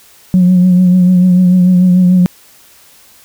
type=tone with vibrato; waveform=sine; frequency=181.4 Hz; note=F#3; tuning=34 cents flat; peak=-3 dBFS; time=0.34-2.26 s; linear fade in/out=0 ms; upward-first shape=triangle; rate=6.8 Hz; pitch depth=40 cents each way; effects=tanh soft clip ceiling -1 dBFS + white hiss -43 dBFS RMS until 3.24 s